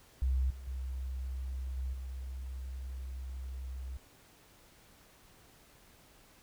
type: tone with level steps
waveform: sine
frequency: 64.8 Hz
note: C2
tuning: 16 cents flat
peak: -27 / -43 / -35 / -33 / -38 dBFS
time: 0.22-3.97 s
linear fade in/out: 0 ms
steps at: 0.5 / 0.67 / 1.77 / 1.93 s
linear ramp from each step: 5 ms
effects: pink hiss -61 dBFS RMS until 6.42 s